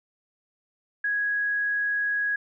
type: tone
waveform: sine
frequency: 1661.2 Hz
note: G#6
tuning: in tune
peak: -23 dBFS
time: 1.04-2.36 s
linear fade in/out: 5 ms
effects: none